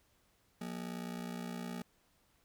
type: ring-modulated tone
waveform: 40% pulse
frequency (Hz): 207.7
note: G#3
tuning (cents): 0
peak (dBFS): -36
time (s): 0.61-1.82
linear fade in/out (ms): 2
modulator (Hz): 29.7
effects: pink hiss -72 dBFS RMS until 2.44 s